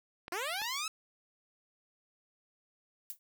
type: clicks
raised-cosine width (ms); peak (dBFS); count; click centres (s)
0.3; -27; 2; 0.281 / 0.617
type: linear sweep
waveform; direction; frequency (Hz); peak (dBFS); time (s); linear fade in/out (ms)
10% pulse; up; 329.6 to 1324; -26; 0.32-0.88; 2
type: noise with exponential decay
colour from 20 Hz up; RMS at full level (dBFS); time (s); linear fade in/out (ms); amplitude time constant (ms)
violet; -37; 3.1-3.19; 0; 18
effects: none